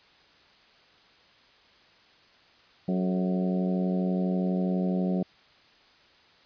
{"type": "harmonic tone with a mistuned harmonic", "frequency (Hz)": 92.2, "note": "F#2", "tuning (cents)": -6, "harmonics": [2, 3, 4, 5, 6, 7, 8], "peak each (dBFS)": [-25, -35, -35, -38, -38, -39, -43], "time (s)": [2.88, 5.23], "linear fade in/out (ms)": 5, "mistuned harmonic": 5, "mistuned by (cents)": -59, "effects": ["white hiss -58 dBFS RMS until 6.45 s", "resampled to 11025 Hz"]}